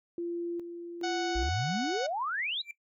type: tone with tremolo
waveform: sine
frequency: 343.5 Hz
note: F4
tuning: 29 cents flat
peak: -31 dBFS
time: 0.18-1.49 s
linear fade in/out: 2 ms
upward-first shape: square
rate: 1.2 Hz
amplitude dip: 55%
type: harmonic tone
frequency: 740 Hz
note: F#5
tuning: in tune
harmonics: 1 / 2 / 3 / 4 / 5 / 6 / 7 / 8 / 9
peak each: -33 / -38 / -43 / -44 / -43 / -43 / -45 / -50 / -49 dBFS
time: 1.03-2.07 s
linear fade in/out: 10 ms
type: exponential sweep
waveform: sine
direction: up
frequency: 49.61 to 4079 Hz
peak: -30 dBFS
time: 1.35-2.62 s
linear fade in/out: 10 ms
type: tone with exponential growth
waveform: triangle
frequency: 2349 Hz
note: D7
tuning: in tune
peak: -34 dBFS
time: 2.6-2.71 s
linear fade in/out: 2 ms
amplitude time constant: 22 ms
effects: noise-tail reverb RT60 0.1 s tail -17 dB re dry